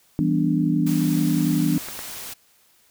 sine chord, E minor seventh, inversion none, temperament equal, 164.81 / 196 / 246.9 / 293.7 Hz, E3 / G3 / B3 / D4, 0 / 0 / 0 / 0 cents, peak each -22 / -26 / -24 / -22 dBFS, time 0.19-1.78 s, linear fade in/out 0 ms
white noise, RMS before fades -35 dBFS, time 0.86-2.34 s, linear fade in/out 10 ms
clicks, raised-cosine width 0.5 ms, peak -19 dBFS, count 2, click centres 1.886 / 1.991 s
effects white hiss -59 dBFS RMS until 2.9 s

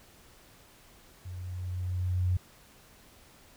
sine tone with level ramp, 90.7 Hz, F#2, 34 cents flat, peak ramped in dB -38 to -23 dBFS, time 1.25-2.37 s, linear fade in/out 5 ms, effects pink hiss -57 dBFS RMS until 3.56 s

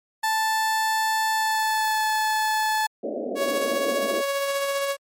30% pulse tone with pitch glide, 880 to 866.4 Hz, A5 to A5, 0 to -27 cents, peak -18 dBFS, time 0.23-2.87 s, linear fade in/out 10 ms, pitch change -27 cents, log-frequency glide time 1.33-2.05 s
white band-pass noise, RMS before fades -29 dBFS, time 3.03-4.22 s, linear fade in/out 10 ms, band 210 to 680 Hz, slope 96 dB/octave
sawtooth tone with tremolo, 557 Hz, C#5, 8 cents sharp, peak -18 dBFS, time 3.35-4.97 s, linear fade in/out 50 ms, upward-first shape sine, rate 15 Hz, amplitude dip 30%
effects MP3 64 kbps

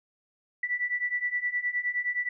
sine beating tone pair, 1959 / 1968.6 Hz, B6 / B6, -15 / -6 cents, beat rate 9.6 Hz, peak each -31 / -29 dBFS, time 0.63-2.29 s, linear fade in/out 5 ms, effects none

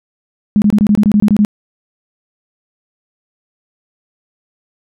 sine tone bursts, 208.3 Hz, G#3, 5 cents sharp, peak -6 dBFS, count 11, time 0.56-1.449 s, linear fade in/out 0 ms, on 59 ms, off 24 ms, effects none

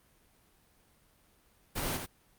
pink noise with echo, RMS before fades -34 dBFS, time 1.75-1.98 s, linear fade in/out 20 ms, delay 85 ms, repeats 1, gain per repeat -5 dB, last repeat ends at 2.065 s, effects pink hiss -66 dBFS RMS until 2.38 s + Opus 32 kbps

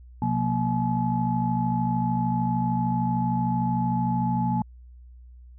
sine tone cluster, 127.6 / 180.8 / 234.1 / 855 Hz, C3 / F#3 / A#3 / A5, -43 / -40 / +8 / -50 cents, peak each -27 dBFS, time 0.22-4.62 s, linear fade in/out 2 ms, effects tanh soft clip ceiling -11 dBFS + added 61 Hz sine -44 dBFS peak until 5.58 s

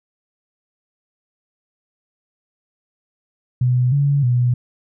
sine tone with pitch steps, 125 / 141.8 / 123 Hz, B2 / C#3 / B2, +21 / +40 / -7 cents, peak -13 dBFS, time 3.61-4.54 s, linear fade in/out 5 ms, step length 310 ms, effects none

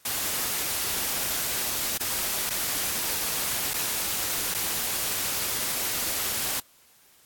white noise with dropouts, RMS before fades -28 dBFS, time 0.05-6.6 s, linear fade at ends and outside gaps 5 ms, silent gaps 1.977-2.004 / 2.496-2.504 / 3.736-3.74 / 4.542-4.545 s, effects white hiss -58 dBFS RMS until 7.25 s + AAC 64 kbps

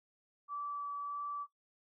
sine tone with vibrato, 1154 Hz, D6, 31 cents flat, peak -37 dBFS, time 0.48-1.47 s, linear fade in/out 50 ms, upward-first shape sine, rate 1.6 Hz, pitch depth 8 cents each way, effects noise-tail reverb RT60 0.1 s tail -18 dB re dry

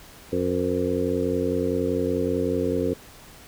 harmonic tone with a mistuned harmonic, 90.8 Hz, F#2, 32 cents flat, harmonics 1 / 2 / 3 / 4 / 5 / 6, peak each -32 / -32 / -27 / -29 / -26 / -30 dBFS, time 0.32-2.94 s, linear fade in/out 10 ms, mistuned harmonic 6, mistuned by -84 cents, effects pink hiss -47 dBFS RMS until 3.47 s

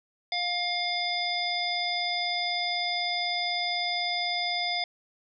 harmonic tone, 708 Hz, F5, 23 cents sharp, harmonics 1 / 3 / 5 / 7, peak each -32 / -32 / -32 / -32 dBFS, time 0.32-4.84 s, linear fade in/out 2 ms, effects none

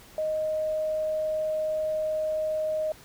sine tone, 622.3 Hz, D#5, in tune, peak -25 dBFS, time 0.18-2.92 s, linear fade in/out 2 ms, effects pink hiss -51 dBFS RMS until 3.04 s

